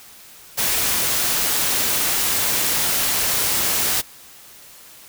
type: noise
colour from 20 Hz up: white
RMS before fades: -20 dBFS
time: 0.57-4.02 s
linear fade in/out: 20 ms
effects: white hiss -44 dBFS RMS until 5.08 s